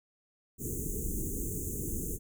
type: band-stop noise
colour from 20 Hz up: pink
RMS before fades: -35 dBFS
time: 0.58-2.19 s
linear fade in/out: 50 ms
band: 460 to 6400 Hz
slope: 96 dB/octave
effects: none